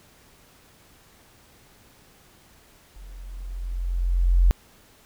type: tone with level ramp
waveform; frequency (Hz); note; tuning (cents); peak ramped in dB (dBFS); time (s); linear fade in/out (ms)
sine; 44; F1; +14; -40 to -12; 2.96-4.51; 0
effects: pink hiss -55 dBFS RMS until 5.05 s